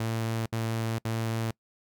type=tone bursts; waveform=sawtooth; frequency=113.1 Hz; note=A2; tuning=48 cents sharp; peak=-24 dBFS; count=3; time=0-1.51 s; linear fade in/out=5 ms; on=460 ms; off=65 ms; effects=noise-tail reverb RT60 0.1 s tail -25 dB re dry